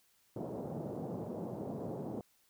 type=band-pass noise; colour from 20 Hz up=pink; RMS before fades=-41 dBFS; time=0.36-2.21 s; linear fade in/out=2 ms; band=130 to 690 Hz; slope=24 dB/octave; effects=white hiss -71 dBFS RMS until 2.49 s